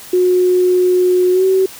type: tone with pitch glide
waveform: sine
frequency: 363.2 to 379.3 Hz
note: F#4 to F#4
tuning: -32 to +43 cents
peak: -9 dBFS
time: 0.13-1.66 s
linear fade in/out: 5 ms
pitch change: +75 cents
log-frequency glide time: 1.31-1.45 s
effects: white hiss -35 dBFS RMS until 1.79 s